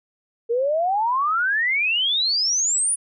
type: exponential sweep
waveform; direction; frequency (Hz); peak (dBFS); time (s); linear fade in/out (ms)
sine; up; 453.1 to 9956; -18; 0.49-2.96; 20
effects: none